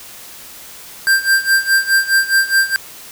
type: tone with tremolo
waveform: square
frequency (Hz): 1580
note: G6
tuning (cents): +13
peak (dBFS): -9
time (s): 1.07-2.76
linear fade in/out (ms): 0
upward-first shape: sine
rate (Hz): 4.8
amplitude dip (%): 85
effects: white hiss -36 dBFS RMS until 3.11 s